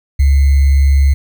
sine tone with sample-and-hold, 69.3 Hz, C#2, in tune, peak -6 dBFS, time 0.19-1.14 s, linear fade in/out 10 ms, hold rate 2100 Hz, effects none

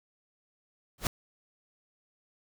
pink noise with exponential growth, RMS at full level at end -23 dBFS, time 0.98-1.07 s, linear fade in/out 2 ms, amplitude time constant 18 ms, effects none

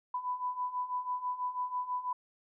sine beating tone pair, 992 / 998.1 Hz, B5 / B5, +7 / +18 cents, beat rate 6.1 Hz, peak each -38 / -34 dBFS, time 0.14-2.13 s, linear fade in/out 5 ms, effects none

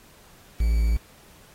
triangle tone with quantisation, 56 Hz, A1, 31 cents sharp, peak -16 dBFS, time 0.6-0.97 s, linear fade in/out 5 ms, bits 7, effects pink hiss -53 dBFS RMS until 1.54 s + AAC 48 kbps

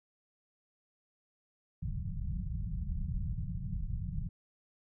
pink low-pass noise, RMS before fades -36 dBFS, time 1.82-4.29 s, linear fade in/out 5 ms, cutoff 190 Hz, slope 96 dB/octave, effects none

